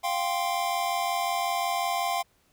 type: chord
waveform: square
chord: F suspended second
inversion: none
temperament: equal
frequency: 698.5 / 784 / 1046.5 Hz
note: F5 / G5 / C6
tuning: 0 / 0 / 0 cents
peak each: -30 / -31 / -32 dBFS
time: 0.03-2.23 s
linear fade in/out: 20 ms
effects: pink hiss -66 dBFS RMS until 2.52 s